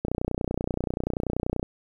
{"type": "click train", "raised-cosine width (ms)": 2, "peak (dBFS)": -13, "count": 49, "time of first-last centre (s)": [0.05, 1.629], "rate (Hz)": 30.4, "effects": ["9-bit"]}